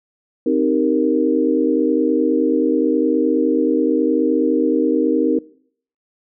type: chord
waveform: sine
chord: C minor seventh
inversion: none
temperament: equal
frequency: 261.6 / 311.1 / 392 / 466.2 Hz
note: C4 / Eb4 / G4 / Bb4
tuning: 0 / 0 / 0 / 0 cents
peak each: -19 / -18 / -23 / -19 dBFS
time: 0.46-5.39 s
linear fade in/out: 5 ms
effects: noise-tail reverb RT60 0.6 s tail -22 dB re dry